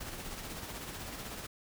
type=noise with tremolo; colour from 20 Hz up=pink; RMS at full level=-41 dBFS; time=0-1.47 s; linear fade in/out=10 ms; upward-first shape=sine; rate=16 Hz; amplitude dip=40%; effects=none